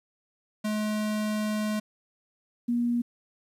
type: tone pair in turn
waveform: square / sine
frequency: 212.9 / 239 Hz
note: G#3 / A#3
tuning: +43 / +43 cents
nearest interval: major second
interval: 200 cents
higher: second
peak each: -27 / -23 dBFS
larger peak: second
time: 0.64-1.8 / 2.68-3.02 s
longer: first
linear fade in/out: 10 ms
effects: resampled to 32000 Hz + 10-bit